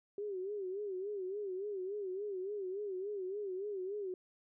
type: tone with vibrato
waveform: sine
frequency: 392 Hz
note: G4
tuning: in tune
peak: -37 dBFS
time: 0.18-4.14 s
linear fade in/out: 2 ms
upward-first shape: sine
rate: 3.5 Hz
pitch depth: 120 cents each way
effects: none